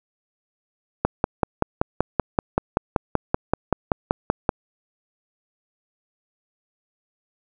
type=click train; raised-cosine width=1 ms; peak=-3 dBFS; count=19; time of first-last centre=1.05-4.492 s; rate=5.23 Hz; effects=none